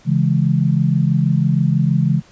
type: chord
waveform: sine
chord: C# minor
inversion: none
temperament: equal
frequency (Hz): 138.59 / 164.81 / 207.7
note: C#3 / E3 / G#3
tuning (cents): 0 / 0 / 0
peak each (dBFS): -16 / -16 / -20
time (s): 0.05-2.22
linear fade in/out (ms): 50
effects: pink hiss -49 dBFS RMS until 2.31 s + resampled to 16000 Hz